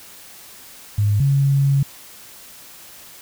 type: tone pair in turn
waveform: sine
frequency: 103.3 / 138.73 Hz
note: G#2 / C#3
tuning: -9 / +2 cents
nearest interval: perfect fourth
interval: 511 cents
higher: second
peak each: -14 / -13 dBFS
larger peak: second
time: 0.98-1.2 / 1.2-1.83 s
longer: second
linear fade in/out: 5 ms
effects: white hiss -42 dBFS RMS until 3.21 s